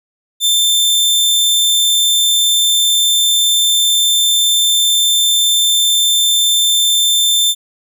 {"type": "tone", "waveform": "sawtooth", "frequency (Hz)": 3561, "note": "A7", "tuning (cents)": 20, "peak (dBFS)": -7, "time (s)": [0.4, 7.55], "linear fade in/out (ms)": 50, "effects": []}